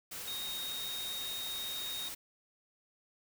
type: tone in noise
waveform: sine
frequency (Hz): 3729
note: A#7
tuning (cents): 0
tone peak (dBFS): -38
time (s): 0.27-2.09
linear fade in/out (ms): 10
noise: white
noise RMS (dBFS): -43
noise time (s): 0.11-2.15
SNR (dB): +2
effects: none